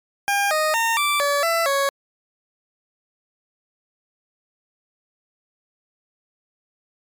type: tone with pitch steps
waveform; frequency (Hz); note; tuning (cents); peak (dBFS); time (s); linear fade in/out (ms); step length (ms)
20% pulse; 804 / 620 / 915 / 1169 / 572 / 668 / 555; G5 / D#5 / A#5 / D6 / D5 / E5 / C#5; +44 / -6 / -32 / -8 / -46 / +23 / +2; -13; 0.28-1.89; 0; 230
effects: MP3 96 kbps